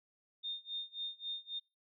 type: tone with tremolo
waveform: sine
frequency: 3648 Hz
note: A#7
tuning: 38 cents flat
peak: -36 dBFS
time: 0.43-1.6 s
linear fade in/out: 20 ms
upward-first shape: sine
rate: 3.7 Hz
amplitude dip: 95%
effects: noise-tail reverb RT60 0.3 s tail -26 dB re dry